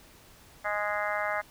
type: harmonic tone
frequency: 207.7 Hz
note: G#3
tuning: in tune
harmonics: 3 / 4 / 5 / 6 / 7 / 8 / 9 / 10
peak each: -33 / -35 / -40 / -35 / -38 / -36 / -40 / -37 dBFS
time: 0.64-1.42 s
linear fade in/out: 20 ms
effects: pink hiss -55 dBFS RMS until 1.5 s